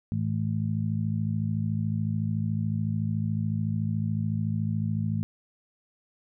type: harmonic tone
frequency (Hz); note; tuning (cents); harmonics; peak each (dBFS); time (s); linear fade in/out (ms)
53.8; A1; -38; 2 / 3 / 4; -28 / -30 / -31; 0.12-5.23; 0
effects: none